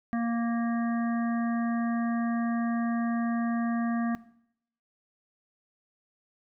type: harmonic tone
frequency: 233.1 Hz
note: A#3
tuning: in tune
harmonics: 1 / 3 / 5 / 7 / 8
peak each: -26 / -36 / -40 / -43 / -44 dBFS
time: 0.13-4.15 s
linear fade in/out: 0 ms
effects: noise-tail reverb RT60 0.7 s tail -18 dB re dry